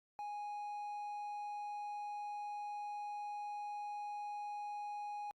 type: tone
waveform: triangle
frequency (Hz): 828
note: G#5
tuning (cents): -5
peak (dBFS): -39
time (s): 0.19-5.31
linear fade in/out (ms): 0
effects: Opus 48 kbps